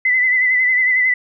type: tone with vibrato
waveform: sine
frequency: 2015 Hz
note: B6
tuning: 34 cents sharp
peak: -12 dBFS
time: 0.05-1.14 s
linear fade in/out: 5 ms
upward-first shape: sine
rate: 11 Hz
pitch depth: 42 cents each way
effects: none